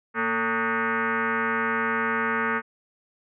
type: tone with frequency modulation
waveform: sine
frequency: 110 Hz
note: A2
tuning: in tune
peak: -22 dBFS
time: 0.14-2.62 s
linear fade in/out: 50 ms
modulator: 340 Hz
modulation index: 5.4
effects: none